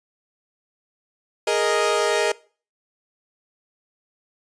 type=chord; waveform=sawtooth; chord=Ab suspended second; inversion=none; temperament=equal; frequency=415.3 / 466.2 / 622.3 Hz; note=Ab4 / Bb4 / Eb5; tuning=0 / 0 / 0 cents; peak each=-19 dBFS; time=1.47-2.32 s; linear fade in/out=5 ms; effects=noise-tail reverb RT60 0.4 s tail -22 dB re dry + resampled to 22050 Hz